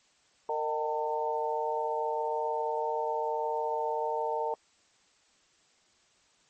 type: harmonic tone with a mistuned harmonic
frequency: 153.4 Hz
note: D#3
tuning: 24 cents flat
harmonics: 3 / 4 / 5 / 6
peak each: -33 / -35 / -37 / -32 dBFS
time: 0.49-4.54 s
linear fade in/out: 2 ms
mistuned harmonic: 6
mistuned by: -38 cents
effects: white hiss -66 dBFS RMS until 6.49 s + MP3 32 kbps